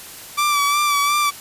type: tone with vibrato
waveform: sawtooth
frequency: 1162 Hz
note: D6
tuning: 19 cents flat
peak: -12 dBFS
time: 0.37-1.31 s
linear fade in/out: 20 ms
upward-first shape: sine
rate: 2.8 Hz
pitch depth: 36 cents each way
effects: white hiss -37 dBFS RMS until 1.4 s + resampled to 32000 Hz